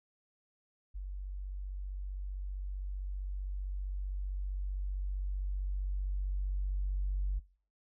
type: tone with level ramp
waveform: sine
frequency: 47.7 Hz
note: G1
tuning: 47 cents flat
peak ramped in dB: -37 to -28 dBFS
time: 0.94-7.4 s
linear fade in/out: 20 ms
effects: noise-tail reverb RT60 0.5 s tail -24 dB re dry + tanh soft clip ceiling -25 dBFS